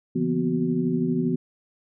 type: tone cluster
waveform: sine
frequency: 143.3 / 170.9 / 236.3 / 248.8 / 372.6 Hz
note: D3 / F3 / A#3 / B3 / F#4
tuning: -42 / -37 / +24 / +13 / +12 cents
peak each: -33 / -26 / -32 / -24 / -29 dBFS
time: 0.15-1.36 s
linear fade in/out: 10 ms
effects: none